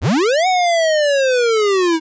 square linear two-way sweep, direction up then down, 54 to 753 to 313.2 Hz, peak -13 dBFS, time 0.01-2 s, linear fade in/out 50 ms, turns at 0.47 s, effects resampled to 16000 Hz

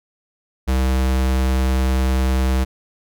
square tone, 65 Hz, C2, 11 cents flat, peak -16 dBFS, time 0.67-2.65 s, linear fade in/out 20 ms, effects none

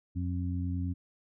harmonic tone, 89.1 Hz, F2, 35 cents sharp, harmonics 1 / 2 / 3, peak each -31 / -38 / -37 dBFS, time 0.15-0.94 s, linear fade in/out 20 ms, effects none

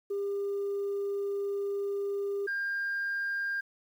sine tone pair in turn, 400.7 / 1602.8 Hz, G4 / G6, +38 / +38 cents, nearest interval 2 octaves, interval 2400 cents, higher second, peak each -28 dBFS, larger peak neither, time 0.1-2.47 / 2.47-3.61 s, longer first, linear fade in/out 10 ms, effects tanh soft clip ceiling -27 dBFS + 10-bit

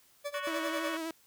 40% pulse tone with tremolo, 578 Hz, D5, 28 cents flat, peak -32 dBFS, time 0.24-0.96 s, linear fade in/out 20 ms, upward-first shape sine, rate 10 Hz, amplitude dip 90%
harmonic tone, 370 Hz, F#4, in tune, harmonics 3 / 4 / 5 / 6 / 7 / 8 / 9, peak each -40 / -42 / -44 / -49 / -49 / -49 / -49 dBFS, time 0.34-0.97 s, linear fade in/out 2 ms
sawtooth tone with vibrato, 324 Hz, E4, 30 cents flat, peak -31 dBFS, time 0.47-1.11 s, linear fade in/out 2 ms, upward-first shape triangle, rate 12 Hz, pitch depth 41 cents each way
effects white hiss -64 dBFS RMS until 1.26 s

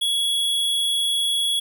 square tone, 3355 Hz, G#7, 17 cents sharp, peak -20 dBFS, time 0.01-1.6 s, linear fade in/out 10 ms, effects none

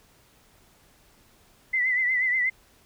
sine tone with vibrato, 2014 Hz, B6, 33 cents sharp, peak -21 dBFS, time 1.73-2.5 s, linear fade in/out 10 ms, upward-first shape triangle, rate 8.3 Hz, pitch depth 74 cents each way, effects pink hiss -59 dBFS RMS until 2.85 s

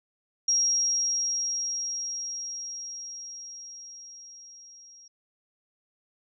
sine tone with level ramp, 5620 Hz, F8, 10 cents sharp, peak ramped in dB -20 to -49 dBFS, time 0.48-5.08 s, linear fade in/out 5 ms, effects none

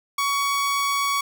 sawtooth tone, 1123 Hz, C#6, 22 cents sharp, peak -17 dBFS, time 0.18-1.21 s, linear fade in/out 5 ms, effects none

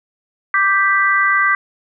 sine chord, G major, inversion second, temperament equal, 1174.7 / 1568 / 1975.5 Hz, D6 / G6 / B6, 0 / 0 / 0 cents, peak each -16 dBFS, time 0.54-1.55 s, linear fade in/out 2 ms, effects none

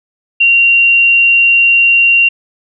sine tone, 2760 Hz, F7, 21 cents flat, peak -5 dBFS, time 0.4-2.29 s, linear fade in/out 10 ms, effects none

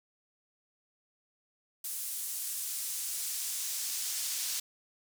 brown noise with high-pass filter sweep, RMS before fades -36 dBFS, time 1.84-4.6 s, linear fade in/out 5 ms, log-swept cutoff 10000 to 5900 Hz, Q 0.93, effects none

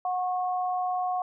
sine tone pair together, 730 / 1093.8 Hz, F#5 / C#6, -24 / -23 cents, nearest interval perfect fifth, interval 701 cents, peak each -26 / -34 dBFS, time 0.05-1.22 s, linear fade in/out 2 ms, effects none

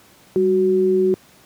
sine tone pair together, 196 / 371.9 Hz, G3 / F#4, 0 / +9 cents, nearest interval major seventh, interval 1109 cents, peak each -22 / -14 dBFS, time 0.36-1.14 s, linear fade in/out 0 ms, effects pink hiss -50 dBFS RMS until 1.45 s + high-pass 100 Hz 12 dB/octave

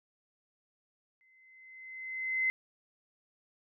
sine tone with exponential growth, 2055 Hz, C7, 32 cents flat, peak -25 dBFS, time 1.21-2.5 s, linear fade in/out 0 ms, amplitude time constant 280 ms, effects none

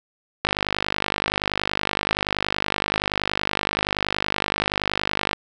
click train, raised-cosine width 0.3 ms, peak -4 dBFS, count 248, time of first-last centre 0.45-5.331 s, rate 50.6 Hz, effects none

